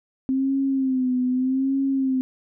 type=tone with vibrato; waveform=sine; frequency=261.6 Hz; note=C4; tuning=in tune; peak=-19 dBFS; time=0.29-2.21 s; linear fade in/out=0 ms; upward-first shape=sine; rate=0.82 Hz; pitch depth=69 cents each way; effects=none